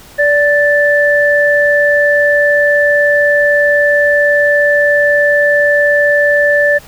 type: tone pair together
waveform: sine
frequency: 581.4 / 1760 Hz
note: D5 / A6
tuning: -18 / 0 cents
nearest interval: octave + perfect fifth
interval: 1918 cents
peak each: -10 dBFS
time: 0.18-6.79 s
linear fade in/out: 20 ms
effects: pink hiss -38 dBFS RMS until 6.87 s